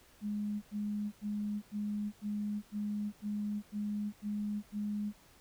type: tone bursts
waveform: sine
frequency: 207.9 Hz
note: G#3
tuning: 2 cents sharp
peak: -33 dBFS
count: 10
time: 0.21-5.129 s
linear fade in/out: 50 ms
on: 410 ms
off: 91 ms
effects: pink hiss -62 dBFS RMS until 5.4 s